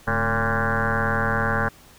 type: tone with frequency modulation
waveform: sine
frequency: 806 Hz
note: G5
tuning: 48 cents sharp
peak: -19 dBFS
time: 0.07-1.69 s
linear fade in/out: 10 ms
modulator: 118 Hz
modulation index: 7.4
effects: pink hiss -50 dBFS RMS until 1.98 s